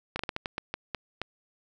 slowing click train, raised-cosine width 0.3 ms, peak -15 dBFS, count 10, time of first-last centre 0.16-1.216 s, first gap 33 ms, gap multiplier 1.3, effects none

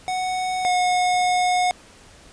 square tone pair in turn, 740 / 725.6 Hz, F#5 / F#5, 0 / -34 cents, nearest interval unison, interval 34 cents, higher first, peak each -23 / -18 dBFS, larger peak second, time 0.08-0.65 / 0.65-1.71 s, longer second, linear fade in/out 0 ms, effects pink hiss -48 dBFS RMS until 2.32 s + resampled to 22050 Hz

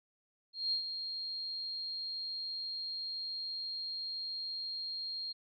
sine tone with ADSR envelope, 4227 Hz, C8, 17 cents sharp, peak -29 dBFS, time 0.53-5.33 s, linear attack 190 ms, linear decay 100 ms, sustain -8 dB, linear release 17 ms, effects none

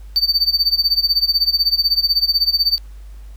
triangle tone with tremolo, 4583 Hz, D8, 43 cents flat, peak -9 dBFS, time 0.16-2.78 s, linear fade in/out 0 ms, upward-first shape sine, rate 16 Hz, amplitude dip 90%, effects added 50 Hz sine -33 dBFS peak until 3.36 s + pink hiss -54 dBFS RMS until 3.36 s

